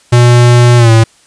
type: tone with pitch glide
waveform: square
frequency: 121.1 to 112.99 Hz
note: B2 to A2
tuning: -34 to +46 cents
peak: -3 dBFS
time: 0.12-1.04 s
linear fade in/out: 10 ms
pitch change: -120 cents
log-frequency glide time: 0.77-0.91 s
effects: white hiss -46 dBFS RMS until 1.26 s + resampled to 22050 Hz